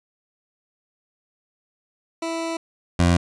20% pulse tone pair in turn, 329.6 / 87.05 Hz, E4 / F2, 0 / -5 cents, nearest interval octave + major seventh, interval 2305 cents, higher first, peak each -20 / -10 dBFS, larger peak second, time 2.22-2.57 / 2.99-3.17 s, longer first, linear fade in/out 5 ms, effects resampled to 22050 Hz

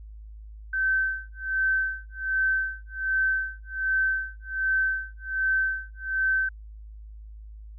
sine tone with tremolo, 1543 Hz, G6, 28 cents flat, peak -20 dBFS, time 0.73-6.49 s, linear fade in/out 5 ms, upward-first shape sine, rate 1.3 Hz, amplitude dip 100%, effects added 53 Hz sine -40 dBFS peak until 7.78 s

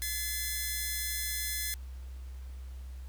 5% pulse tone pair together, 1720.5 / 2046 Hz, A6 / C7, -39 / -39 cents, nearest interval minor third, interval 300 cents, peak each -25 dBFS, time 0.02-1.74 s, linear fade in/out 0 ms, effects added 64 Hz sine -40 dBFS peak until 3.08 s + pink hiss -61 dBFS RMS until 3.08 s

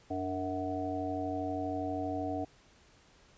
harmonic tone with a mistuned harmonic, 92.5 Hz, F#2, in tune, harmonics 1 / 3 / 5 / 7 / 8, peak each -42 / -36 / -42 / -39 / -38 dBFS, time 0.1-2.45 s, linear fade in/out 10 ms, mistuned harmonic 3, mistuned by +75 cents, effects pink hiss -62 dBFS RMS until 3.37 s + resampled to 16000 Hz

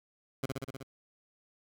15% pulse tone with echo, 134.3 Hz, C3, 46 cents sharp, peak -24 dBFS, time 0.43-0.46 s, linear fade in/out 5 ms, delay 62 ms, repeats 6, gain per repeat -2 dB, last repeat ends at 0.832 s, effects none

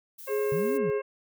violet noise, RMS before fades -44 dBFS, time 0.18-0.78 s, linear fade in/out 10 ms
harmonic tone, 536 Hz, C5, 42 cents sharp, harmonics 1 / 2 / 3 / 4 / 5, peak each -34 / -40 / -44 / -46 / -48 dBFS, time 0.27-1.02 s, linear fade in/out 10 ms
sine tone with vibrato, 415.3 Hz, G#4, in tune, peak -25 dBFS, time 0.28-1.02 s, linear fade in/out 50 ms, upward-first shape triangle, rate 2.1 Hz, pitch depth 14 cents each way
sine linear two-way sweep, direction up then down, 138.8 to 287.2 to 138.8 Hz, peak -30 dBFS, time 0.52-0.9 s, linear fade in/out 0 ms, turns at 0.76 s
effects none

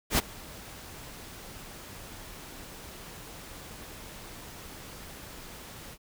pink noise with ADSR envelope, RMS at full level -22 dBFS, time 0.1-5.98 s, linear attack 85 ms, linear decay 18 ms, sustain -23 dB, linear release 55 ms, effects none

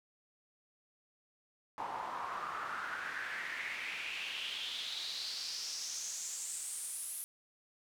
pink noise with band-pass filter sweep, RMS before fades -41 dBFS, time 1.78-7.24 s, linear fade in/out 0 ms, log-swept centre 860 to 11000 Hz, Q 4.6, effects none

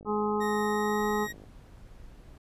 click train, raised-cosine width 2 ms, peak -36 dBFS, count 75, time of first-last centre 0.01-1.439 s, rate 51.8 Hz
harmonic tone, 210 Hz, G#3, 19 cents sharp, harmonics 1 / 2 / 4 / 5 / 6, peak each -31 / -29 / -33 / -36 / -36 dBFS, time 0.05-1.28 s, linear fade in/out 50 ms
40% pulse tone with pitch glide, 1864.7 to 1888.5 Hz, A#6 to A#6, 0 to +22 cents, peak -35 dBFS, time 0.4-1.33 s, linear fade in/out 20 ms, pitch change +22 cents, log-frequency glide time 0.67-1.07 s
brown noise, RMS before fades -49 dBFS, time 0.99-2.38 s, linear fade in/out 5 ms
effects resampled to 32000 Hz

